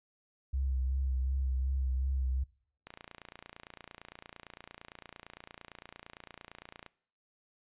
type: tone with vibrato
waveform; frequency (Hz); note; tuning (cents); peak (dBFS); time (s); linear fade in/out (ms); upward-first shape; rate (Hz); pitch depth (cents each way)
sine; 65.7; C2; +8; -29; 0.53-2.44; 10; sine; 2.7; 38
type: click train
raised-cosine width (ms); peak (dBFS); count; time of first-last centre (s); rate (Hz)
0.3; -30; 116; 2.87-6.863; 28.8
effects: noise-tail reverb RT60 0.6 s tail -22 dB re dry + resampled to 8000 Hz